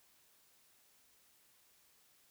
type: silence
effects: white hiss -69 dBFS RMS until 2.3 s